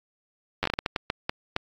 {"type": "slowing click train", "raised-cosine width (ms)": 0.3, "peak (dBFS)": -9, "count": 12, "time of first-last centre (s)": [0.63, 1.564], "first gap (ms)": 10, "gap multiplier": 1.39, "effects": ["AAC 48 kbps"]}